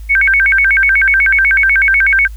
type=tone with vibrato; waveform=sine; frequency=1864.7 Hz; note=A#6; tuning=in tune; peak=-7 dBFS; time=0.09-2.28 s; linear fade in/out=20 ms; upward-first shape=square; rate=8.1 Hz; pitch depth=300 cents each way; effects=added 53 Hz sine -25 dBFS peak until 2.36 s + white hiss -48 dBFS RMS until 2.36 s